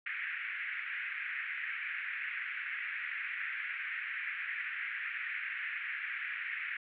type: band-pass noise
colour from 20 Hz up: pink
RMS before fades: -39 dBFS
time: 0.06-6.77 s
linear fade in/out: 5 ms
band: 1600 to 2400 Hz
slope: 48 dB/octave
effects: none